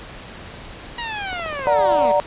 15% pulse linear sweep, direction down, 963 to 207.7 Hz, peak -19 dBFS, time 0.98-2.12 s, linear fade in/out 5 ms
click train, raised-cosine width 1 ms, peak -20 dBFS, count 12, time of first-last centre 1.33-2.054 s, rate 15.2 Hz
sine chord, D augmented, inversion none, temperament equal, 587.3 / 740 / 932.3 Hz, D5 / F#5 / A#5, 0 / 0 / 0 cents, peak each -16 / -22 / -19 dBFS, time 1.67-2.2 s, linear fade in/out 0 ms
effects pink hiss -37 dBFS RMS until 2.26 s + resampled to 8000 Hz

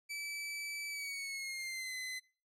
sawtooth tone with pitch glide, 2308 to 2033 Hz, D7 to B6, -31 to +50 cents, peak -36 dBFS, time 0.09-2.2 s, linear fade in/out 20 ms, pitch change -219 cents, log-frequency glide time 0.89-1.95 s, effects noise-tail reverb RT60 0.4 s tail -22 dB re dry + low-pass 12000 Hz 12 dB/octave

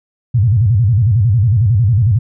sine tone with vibrato, 108.9 Hz, A2, 17 cents flat, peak -8 dBFS, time 0.34-2.19 s, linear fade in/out 10 ms, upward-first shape square, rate 11 Hz, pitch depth 200 cents each way, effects none

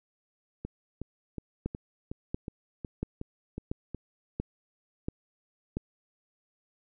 two click trains, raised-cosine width 3 ms, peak -23 / -18 dBFS, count 10 / 7, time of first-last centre 0.65-3.947 / 1.66-5.77 s, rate 2.73 / 1.46 Hz, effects none

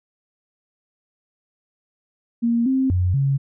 sine tone with pitch steps, 233.9 / 263.8 / 90.6 / 137.7 Hz, A#3 / C4 / F#2 / C#3, +6 / +14 / -36 / -11 cents, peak -16 dBFS, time 2.42-3.38 s, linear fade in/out 20 ms, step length 240 ms, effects none

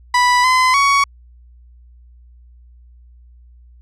30% pulse tone with pitch steps, 986 / 1022 / 1119 Hz, B5 / C6 / C#6, -3 / -41 / +16 cents, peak -8 dBFS, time 0.14-1.04 s, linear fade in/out 5 ms, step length 300 ms, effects added 60 Hz sine -42 dBFS peak until 3.81 s + low-pass 7000 Hz 12 dB/octave

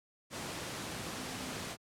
sine tone in noise, 258.7 Hz, C4, 19 cents flat, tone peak -47 dBFS, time 1.13-1.55 s, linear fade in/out 50 ms, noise pink, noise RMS -40 dBFS, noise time 0.3-1.77 s, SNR -10 dB, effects high-pass 100 Hz 12 dB/octave + low-pass 10000 Hz 12 dB/octave

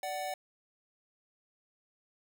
square tone pair together, 587.3 / 747.5 Hz, D5 / F#5, 0 / +17 cents, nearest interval major third, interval 417 cents, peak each -40 / -37 dBFS, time 0.03-0.34 s, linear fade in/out 2 ms, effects none

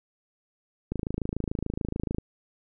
click train, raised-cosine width 3 ms, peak -16 dBFS, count 35, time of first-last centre 0.92-2.184 s, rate 26.9 Hz, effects none

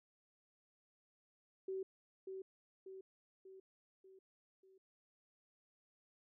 sine tone with echo, 381.2 Hz, G4, 48 cents flat, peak -39 dBFS, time 1.68-1.83 s, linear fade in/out 5 ms, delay 590 ms, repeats 5, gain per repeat -5 dB, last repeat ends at 4.78 s, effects none

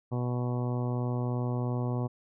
harmonic tone, 123 Hz, B2, 7 cents flat, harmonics 1 / 2 / 3 / 4 / 5 / 6 / 7 / 8 / 9, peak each -29 / -35 / -39 / -41 / -43 / -45 / -46 / -47 / -48 dBFS, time 0.11-2.08 s, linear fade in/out 20 ms, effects none

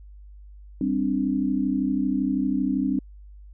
sine chord, G suspended fourth, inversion none, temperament just, 196 / 261.3 / 294 Hz, G3 / C4 / D4, 0 / -2 / +2 cents, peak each -27 / -24 / -26 dBFS, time 0.81-2.99 s, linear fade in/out 2 ms, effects added 50 Hz sine -42 dBFS peak until 3.53 s

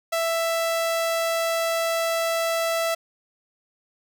sawtooth tone, 662 Hz, E5, 7 cents sharp, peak -18 dBFS, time 0.12-2.95 s, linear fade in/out 10 ms, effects none

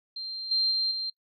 sine tone with level steps, 4164 Hz, C8, 9 cents flat, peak -33 / -22 / -24 / -29 dBFS, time 0.16-1.1 s, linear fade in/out 5 ms, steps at 0.51 / 0.71 / 0.91 s, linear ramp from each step 5 ms, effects noise-tail reverb RT60 0.1 s tail -23 dB re dry

